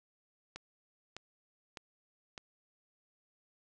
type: click train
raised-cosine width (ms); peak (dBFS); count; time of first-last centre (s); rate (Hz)
0.2; -26; 4; 0.56-2.378; 1.65
effects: resampled to 22050 Hz